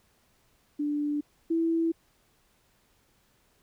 sine tone pair in turn, 293.7 / 329.7 Hz, D4 / E4, 0 / 0 cents, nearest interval major second, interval 200 cents, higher second, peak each -26 / -23 dBFS, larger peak second, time 0.79-1.21 / 1.5-1.92 s, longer neither, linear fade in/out 10 ms, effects pink hiss -67 dBFS RMS until 3.62 s

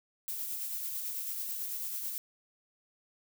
violet noise with tremolo, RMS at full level -36 dBFS, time 0.28-2.18 s, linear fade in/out 0 ms, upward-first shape sine, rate 9.1 Hz, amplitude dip 30%, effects none

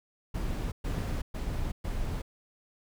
brown noise bursts, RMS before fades -32 dBFS, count 4, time 0.34-2.22 s, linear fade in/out 10 ms, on 380 ms, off 120 ms, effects none

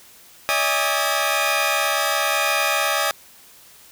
15% pulse tone cluster, 574 / 645 / 817 / 1225 Hz, D5 / E5 / G#5 / D#6, -40 / -38 / -29 / -27 cents, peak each -18 dBFS, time 0.49-3.11 s, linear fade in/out 0 ms, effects white hiss -48 dBFS RMS until 3.91 s

